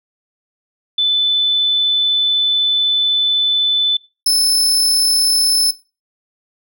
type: tone pair in turn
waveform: sine / sawtooth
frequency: 3508 / 5256 Hz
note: A7 / E8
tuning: -6 / -6 cents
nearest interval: perfect fifth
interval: 700 cents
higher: second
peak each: -12 / -8 dBFS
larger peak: second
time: 0.98-3.97 / 4.26-5.71 s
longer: first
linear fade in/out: 5 ms
effects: noise-tail reverb RT60 0.3 s tail -21 dB re dry